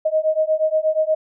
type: beating tone pair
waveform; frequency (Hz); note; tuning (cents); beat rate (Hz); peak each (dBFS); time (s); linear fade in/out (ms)
sine; 622.3 / 630.7; D#5 / D#5; 0 / +23; 8.4; -19; 0.05-1.15; 10
effects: none